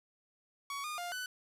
sawtooth tone with pitch steps, 1122 / 1218 / 703 / 1497 Hz, C#6 / D#6 / F5 / F#6, +21 / -37 / +11 / +20 cents, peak -34 dBFS, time 0.7-1.26 s, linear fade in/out 2 ms, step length 140 ms, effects resampled to 32000 Hz + 10-bit

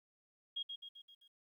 sine tone with echo, 3268 Hz, G#7, 29 cents flat, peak -37 dBFS, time 0.56-0.63 s, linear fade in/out 10 ms, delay 130 ms, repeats 5, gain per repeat -5 dB, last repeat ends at 1.28 s, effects 13-bit

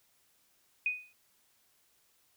sine tone with exponential decay, 2489 Hz, D#7, in tune, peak -25 dBFS, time 0.86-1.13 s, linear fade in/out 2 ms, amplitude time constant 57 ms, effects white hiss -70 dBFS RMS until 2.36 s

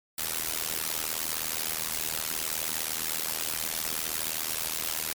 white noise with amplitude modulation, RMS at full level -27 dBFS, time 0.18-5.13 s, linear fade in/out 5 ms, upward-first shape sine, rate 79.3 Hz, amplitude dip 100%, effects MP3 96 kbps

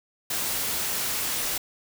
white noise, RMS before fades -28 dBFS, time 0.3-1.58 s, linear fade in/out 5 ms, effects none

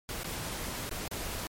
pink noise with dropouts, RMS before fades -37 dBFS, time 0.09-1.47 s, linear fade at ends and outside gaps 0 ms, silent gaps 0.233-0.244 / 0.893-0.913 / 1.078-1.113 s, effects MP3 64 kbps

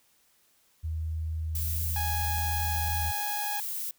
sine tone, 79.8 Hz, D#2, 44 cents sharp, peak -29 dBFS, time 0.83-3.12 s, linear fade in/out 20 ms
violet noise, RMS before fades -34 dBFS, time 1.55-3.91 s, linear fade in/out 2 ms
harmonic tone, 830.6 Hz, G#5, in tune, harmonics 1 / 2 / 3 / 4 / 5 / 6 / 7 / 8, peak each -33 / -39 / -43 / -45 / -47 / -49 / -50 / -51 dBFS, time 1.96-3.6 s, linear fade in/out 2 ms
effects white hiss -66 dBFS RMS until 3.98 s

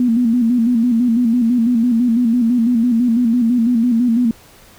sine tone with vibrato, 237.1 Hz, A#3, 30 cents sharp, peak -11 dBFS, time 0-4.31 s, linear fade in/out 2 ms, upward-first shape square, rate 6 Hz, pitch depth 72 cents each way, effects pink hiss -45 dBFS RMS until 4.78 s

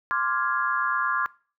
sine chord, D half-diminished seventh, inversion third, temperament equal, 1046.5 / 1174.7 / 1396.9 / 1661.2 Hz, C6 / D6 / F6 / Ab6, 0 / 0 / 0 / 0 cents, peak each -28 dBFS, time 0.11-1.26 s, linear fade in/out 0 ms, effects noise-tail reverb RT60 0.4 s tail -21 dB re dry

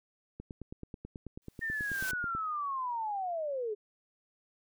click train, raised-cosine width 3 ms, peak -29 dBFS, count 19, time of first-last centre 0.4-2.35 s, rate 9.23 Hz
white noise with exponential growth, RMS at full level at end -38 dBFS, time 1.42-2.11 s, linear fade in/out 0 ms, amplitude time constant 150 ms
sine linear sweep, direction down, 1832 to 405.4 Hz, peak -32 dBFS, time 1.61-3.75 s, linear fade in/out 20 ms
effects none

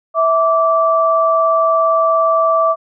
sine tone pair together, 653.3 / 1164 Hz, E5 / D6, -16 / -16 cents, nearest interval minor seventh, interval 1000 cents, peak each -13 dBFS, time 0.14-2.76 s, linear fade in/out 50 ms, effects none

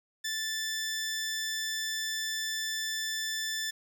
15% pulse tone, 1760 Hz, A6, in tune, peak -25 dBFS, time 0.24-3.71 s, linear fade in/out 10 ms, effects none

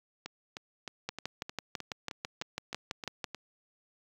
two click trains, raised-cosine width 0.2 ms, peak -17 / -22 dBFS, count 14 / 11, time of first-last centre 1.09-3.242 / 0.26-3.346 s, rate 6.04 / 3.24 Hz, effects high-pass 60 Hz 12 dB/octave + 9-bit

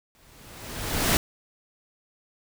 pink noise with exponential growth, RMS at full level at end -19 dBFS, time 0.15-1.17 s, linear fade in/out 0 ms, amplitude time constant 220 ms, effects none

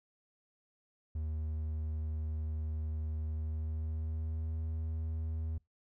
triangle tone with pitch glide, 77.78 to 79.83 Hz, D#2 to D#2, 0 to +45 cents, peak -32 dBFS, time 1.15-5.58 s, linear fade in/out 5 ms, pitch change +45 cents, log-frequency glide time 3.23-4.58 s, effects noise-tail reverb RT60 0.2 s tail -25 dB re dry

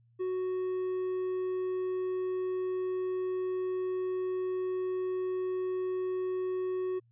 triangle tone, 370 Hz, F#4, in tune, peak -28 dBFS, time 0.19-7 s, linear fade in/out 20 ms, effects added 117 Hz sine -62 dBFS peak until 7.11 s + resampled to 8000 Hz

